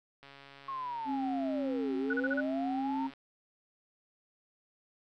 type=click train; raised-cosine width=0.3 ms; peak=-36 dBFS; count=405; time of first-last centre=0.23-3.136 s; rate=139 Hz
type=linear two-way sweep; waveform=sine; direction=down then up; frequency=1096 to 369.7 to 931 Hz; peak=-35 dBFS; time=0.68-3.07 s; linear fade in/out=5 ms; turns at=1.96 s
type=tone; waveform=triangle; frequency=268.9 Hz; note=C4; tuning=47 cents sharp; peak=-30 dBFS; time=1.05-3.11 s; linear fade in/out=50 ms
type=tone bursts; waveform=sine; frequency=1474 Hz; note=F#6; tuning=7 cents flat; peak=-30 dBFS; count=5; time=2.1-2.406 s; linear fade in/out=5 ms; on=34 ms; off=34 ms
effects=none